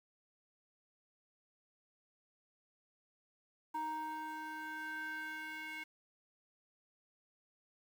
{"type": "tone with band-pass filter sweep", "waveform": "square", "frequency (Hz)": 311.8, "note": "D#4", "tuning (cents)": 4, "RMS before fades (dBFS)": -43, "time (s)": [3.74, 5.84], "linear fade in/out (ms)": 10, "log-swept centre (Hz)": [950, 2100], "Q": 4.1, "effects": ["10-bit"]}